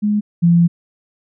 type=tone pair in turn; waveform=sine; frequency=208.8 / 170.85 Hz; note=G#3 / F3; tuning=+10 / -38 cents; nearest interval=minor third; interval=348 cents; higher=first; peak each=-13 / -8 dBFS; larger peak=second; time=0.02-0.21 / 0.42-0.68 s; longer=second; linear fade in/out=20 ms; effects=none